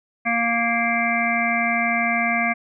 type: harmonic tone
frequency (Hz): 233.1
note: A#3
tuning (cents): 0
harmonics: 1 / 3 / 5 / 7 / 9 / 10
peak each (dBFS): -26 / -24 / -29 / -28 / -23 / -26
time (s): 0.25-2.54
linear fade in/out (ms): 20
effects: none